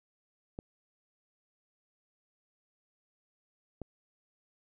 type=clicks; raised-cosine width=2 ms; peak=-26 dBFS; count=2; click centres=0.589 / 3.817 s; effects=none